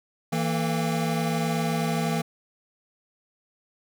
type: tone cluster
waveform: square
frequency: 164.2 / 232.2 / 441.2 / 684 / 800 Hz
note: E3 / A#3 / A4 / F5 / G5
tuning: -6 / -7 / +5 / -36 / +35 cents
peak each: -27 / -30 / -35 / -36 / -35 dBFS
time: 0.32-2.22 s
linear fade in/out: 10 ms
effects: none